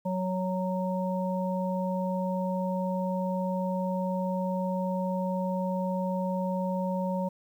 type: harmonic tone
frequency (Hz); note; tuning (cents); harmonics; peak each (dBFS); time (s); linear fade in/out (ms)
185.2; F#3; +2; 1 / 3 / 5; -29 / -32 / -35; 0.05-7.29; 10
effects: 10-bit